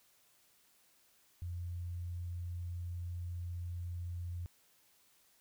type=tone; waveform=sine; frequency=87.31 Hz; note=F2; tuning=in tune; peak=-38 dBFS; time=1.42-4.46 s; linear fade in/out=0 ms; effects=white hiss -69 dBFS RMS until 5.4 s